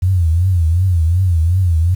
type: tone with vibrato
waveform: sine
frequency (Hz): 87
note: F2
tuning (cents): -6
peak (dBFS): -10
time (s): 0.02-1.95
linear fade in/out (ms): 10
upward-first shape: triangle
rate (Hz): 2.7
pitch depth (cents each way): 180
effects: 7-bit